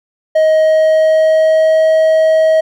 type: tone with pitch glide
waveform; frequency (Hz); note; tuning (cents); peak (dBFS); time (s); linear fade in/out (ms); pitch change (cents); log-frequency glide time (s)
triangle; 629 to 635.9; D#5 to D#5; +19 to +38; -5; 0.35-2.61; 10; +19; 0.58-1.86
effects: none